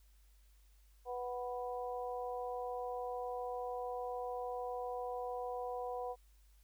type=harmonic tone; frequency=246.9 Hz; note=B3; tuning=in tune; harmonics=2 / 3 / 4; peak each=-41 / -42 / -47 dBFS; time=1.05-6.16 s; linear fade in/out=50 ms; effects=added 50 Hz sine -62 dBFS peak until 6.63 s + white hiss -74 dBFS RMS until 6.63 s